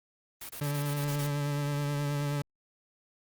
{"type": "noise bursts", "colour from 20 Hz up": "white", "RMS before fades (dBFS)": -41, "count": 8, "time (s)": [0.41, 1.269], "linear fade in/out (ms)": 5, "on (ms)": 82, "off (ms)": 29}
{"type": "tone with vibrato", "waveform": "40% pulse", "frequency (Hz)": 144.6, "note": "D3", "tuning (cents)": -27, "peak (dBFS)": -28, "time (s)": [0.61, 2.42], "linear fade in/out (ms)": 5, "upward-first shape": "triangle", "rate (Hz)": 9.4, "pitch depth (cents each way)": 27}
{"effects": ["Opus 32 kbps"]}